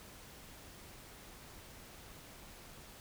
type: silence
effects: pink hiss -54 dBFS RMS until 3 s